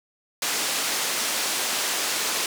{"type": "band-pass noise", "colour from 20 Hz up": "white", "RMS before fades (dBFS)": -26, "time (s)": [0.42, 2.46], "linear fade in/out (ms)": 2, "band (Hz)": [270, 8100], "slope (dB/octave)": 12, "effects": []}